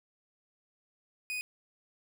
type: tone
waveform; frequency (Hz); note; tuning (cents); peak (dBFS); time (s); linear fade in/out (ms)
40% pulse; 2489; D#7; 0; -33; 1.3-1.41; 0
effects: none